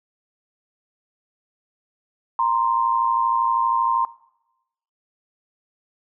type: tone pair together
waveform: sine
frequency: 932.3 / 1045 Hz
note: A#5 / C6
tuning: 0 / -2 cents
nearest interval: major second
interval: 198 cents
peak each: -20 dBFS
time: 2.39-4.05 s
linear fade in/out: 2 ms
effects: noise-tail reverb RT60 0.9 s tail -20 dB re dry